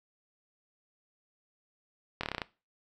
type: slowing click train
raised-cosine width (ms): 0.3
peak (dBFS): -16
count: 8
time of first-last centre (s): 2.21-2.418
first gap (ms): 24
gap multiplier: 1.07
effects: noise-tail reverb RT60 0.3 s tail -19 dB re dry